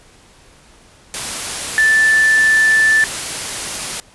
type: tone in noise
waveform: sine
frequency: 1760 Hz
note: A6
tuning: in tune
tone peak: -9 dBFS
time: 1.78-3.04 s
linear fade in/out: 0 ms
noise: white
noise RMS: -23 dBFS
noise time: 1.14-4 s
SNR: +11 dB
effects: pink hiss -47 dBFS RMS until 4.14 s + resampled to 24000 Hz